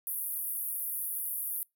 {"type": "band-pass noise", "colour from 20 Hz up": "white", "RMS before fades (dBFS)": -35, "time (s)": [0.07, 1.63], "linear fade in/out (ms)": 0, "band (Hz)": [10000, 16000], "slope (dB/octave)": 96, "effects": ["noise-tail reverb RT60 0.2 s tail -26 dB re dry"]}